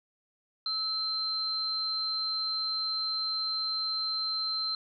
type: tone pair together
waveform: sine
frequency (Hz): 1297 / 4118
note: E6 / C8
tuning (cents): -28 / -28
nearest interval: octave + minor sixth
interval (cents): 2000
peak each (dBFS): -40 / -29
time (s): 0.66-4.75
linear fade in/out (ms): 2
effects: none